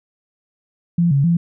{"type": "tone with pitch steps", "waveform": "sine", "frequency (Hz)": [171.5, 139.2, 170.1], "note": ["F3", "C#3", "F3"], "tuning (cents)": [-31, 8, -45], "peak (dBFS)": -12, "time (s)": [0.98, 1.37], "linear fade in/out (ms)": 5, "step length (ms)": 130, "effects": []}